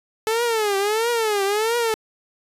sawtooth tone with vibrato, 432.4 Hz, A4, 30 cents flat, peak -15 dBFS, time 0.27-1.94 s, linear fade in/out 0 ms, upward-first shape triangle, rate 1.5 Hz, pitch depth 190 cents each way, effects resampled to 32000 Hz

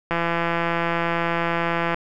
click train, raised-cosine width 0.5 ms, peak -8 dBFS, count 311, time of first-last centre 0.11-1.944 s, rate 169 Hz, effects none

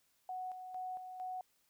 sine tone with tremolo, 740 Hz, F#5, in tune, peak -39 dBFS, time 0.29-1.41 s, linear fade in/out 2 ms, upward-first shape square, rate 2.2 Hz, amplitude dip 50%, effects white hiss -75 dBFS RMS until 1.69 s

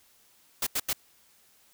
white noise bursts, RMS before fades -28 dBFS, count 3, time 0.62-0.931 s, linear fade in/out 5 ms, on 47 ms, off 85 ms, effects white hiss -62 dBFS RMS until 1.73 s

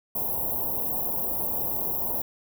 white band-stop noise, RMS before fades -28 dBFS, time 0.15-2.22 s, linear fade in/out 5 ms, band 970 to 12000 Hz, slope 48 dB/octave, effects none

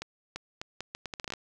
accelerating click train, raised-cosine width 0.2 ms, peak -19 dBFS, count 13, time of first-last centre 0.02-1.337 s, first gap 340 ms, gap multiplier 0.75, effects none

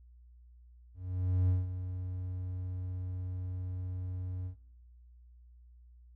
triangle tone with ADSR envelope, 91.6 Hz, F#2, 17 cents flat, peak -22 dBFS, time 0.94-4.56 s, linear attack 550 ms, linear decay 170 ms, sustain -11 dB, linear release 100 ms, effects noise-tail reverb RT60 1.0 s tail -23 dB re dry + added 60 Hz sine -54 dBFS peak until 6.15 s

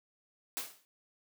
white noise with exponential decay, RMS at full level -34 dBFS, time 0.57-0.85 s, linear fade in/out 0 ms, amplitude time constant 59 ms, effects high-pass 200 Hz 12 dB/octave

